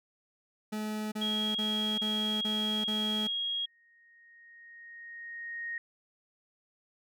40% pulse tone bursts, 214.1 Hz, A3, 47 cents flat, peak -32 dBFS, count 6, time 0.72-3.275 s, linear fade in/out 10 ms, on 400 ms, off 31 ms
sine tone, 3281 Hz, G#7, 22 cents flat, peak -30 dBFS, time 1.21-3.66 s, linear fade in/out 10 ms
sine tone with exponential growth, 1864.7 Hz, A#6, in tune, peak -33 dBFS, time 3.06-5.78 s, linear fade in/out 2 ms, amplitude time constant 590 ms
effects none

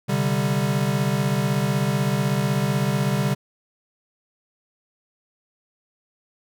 square chord, C suspended second, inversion none, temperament equal, 130.81 / 146.83 / 196 Hz, C3 / D3 / G3, 0 / 0 / 0 cents, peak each -25 dBFS, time 0.08-3.35 s, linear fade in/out 20 ms, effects none

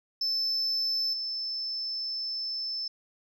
sine tone with level steps, 5274 Hz, E8, in tune, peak -24 / -30 dBFS, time 0.21-2.88 s, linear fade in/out 5 ms, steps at 1.13 s, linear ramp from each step 5 ms, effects tanh soft clip ceiling -24 dBFS

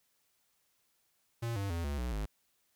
square tone with pitch steps, 116.54 / 99.14 / 84.33 / 71.74 / 61.03 / 51.91 Hz, A#2 / G2 / E2 / D2 / B1 / G#1, 0 / +20 / +40 / -40 / -20 / 0 cents, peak -34 dBFS, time 1.42-2.26 s, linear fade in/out 10 ms, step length 140 ms, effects white hiss -75 dBFS RMS until 2.75 s

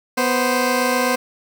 15% pulse tone pair together, 246.9 / 521.4 Hz, B3 / C5, 0 / -6 cents, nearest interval octave + minor second, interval 1294 cents, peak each -13 dBFS, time 0.17-1.16 s, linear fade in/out 10 ms, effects 8-bit

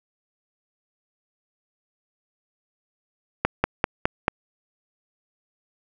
slowing click train, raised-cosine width 0.5 ms, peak -3 dBFS, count 5, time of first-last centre 3.45-4.281 s, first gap 190 ms, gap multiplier 1.06, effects none

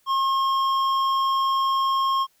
triangle tone with hard clipping, 1075 Hz, C6, 47 cents sharp, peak -21 dBFS, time 0.06-2.27 s, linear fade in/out 50 ms, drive 12 dB, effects white hiss -64 dBFS RMS until 2.4 s

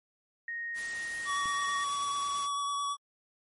sine tone, 1864.7 Hz, A#6, in tune, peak -34 dBFS, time 0.48-1.84 s, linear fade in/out 2 ms
white noise, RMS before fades -44 dBFS, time 0.74-2.49 s, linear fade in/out 50 ms
square tone with vibrato, 1136 Hz, C#6, 42 cents sharp, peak -31 dBFS, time 1.25-2.97 s, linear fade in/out 50 ms, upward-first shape sine, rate 9.1 Hz, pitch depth 13 cents each way
click, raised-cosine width 3 ms, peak -34 dBFS, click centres 1.457 s
effects MP3 48 kbps

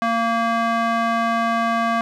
square tone with band-pass filter, 229.9 Hz, A#3, 24 cents flat, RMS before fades -20 dBFS, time 0.02-2.01 s, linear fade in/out 0 ms, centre 1100 Hz, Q 1.4, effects none

